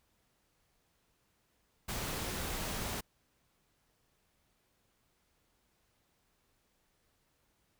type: noise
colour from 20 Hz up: pink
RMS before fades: -38 dBFS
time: 1.88-3.01 s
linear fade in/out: 10 ms
effects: pink hiss -75 dBFS RMS until 7.79 s